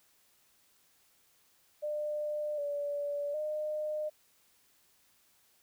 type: tone with pitch steps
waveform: sine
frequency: 599 / 577 / 609 Hz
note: D5 / D5 / D#5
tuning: +34 / -31 / -37 cents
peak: -32 dBFS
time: 1.82-4.1 s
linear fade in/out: 20 ms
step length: 760 ms
effects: white hiss -68 dBFS RMS until 5.62 s